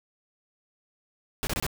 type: noise bursts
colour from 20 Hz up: pink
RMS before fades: -29 dBFS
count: 4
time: 1.43-1.665 s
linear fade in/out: 0 ms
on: 40 ms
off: 25 ms
effects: none